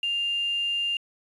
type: tone with quantisation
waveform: sine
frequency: 2800 Hz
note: F7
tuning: 4 cents sharp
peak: -24 dBFS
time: 0.03-0.97 s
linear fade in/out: 2 ms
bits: 8
effects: resampled to 24000 Hz